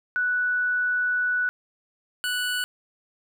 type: tone pair in turn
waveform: sine / 25% pulse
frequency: 1480 / 1480 Hz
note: F#6 / F#6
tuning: 0 / 0 cents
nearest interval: unison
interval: 0 cents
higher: neither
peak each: -21 dBFS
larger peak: neither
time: 0.16-1.49 / 2.24-2.64 s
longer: first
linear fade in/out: 0 ms
effects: none